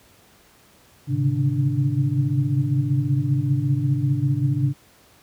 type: tone cluster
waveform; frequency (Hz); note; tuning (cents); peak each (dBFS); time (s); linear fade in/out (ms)
sine; 107.6 / 134.2 / 139.5 / 149.3 / 294.2; A2 / C3 / C#3 / D3 / D4; -38 / +44 / +11 / +29 / +3; -27 / -20 / -27 / -27 / -28; 1.07-4.74; 50
effects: pink hiss -54 dBFS RMS until 5.22 s + high-pass 60 Hz 12 dB/octave